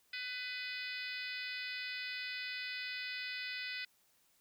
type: harmonic tone with a mistuned harmonic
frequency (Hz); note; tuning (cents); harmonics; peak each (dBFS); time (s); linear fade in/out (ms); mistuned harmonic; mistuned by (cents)
500; B4; +21; 3 / 4 / 5 / 6 / 7 / 8 / 9 / 10; -47 / -44 / -45 / -53 / -50 / -50 / -51 / -51; 0.13-3.85; 5; 8; +16
effects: white hiss -72 dBFS RMS until 4.4 s